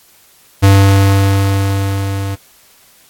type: tone with level ramp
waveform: square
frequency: 98.2 Hz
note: G2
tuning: 4 cents sharp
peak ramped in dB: -4 to -18 dBFS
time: 0.62-2.36 s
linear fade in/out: 20 ms
effects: white hiss -47 dBFS RMS until 3.09 s + AAC 64 kbps